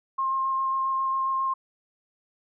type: tone with vibrato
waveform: sine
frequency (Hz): 1065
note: C6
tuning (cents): +30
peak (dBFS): -23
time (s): 0.18-1.54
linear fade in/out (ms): 10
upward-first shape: square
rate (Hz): 7.4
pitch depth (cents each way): 8
effects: none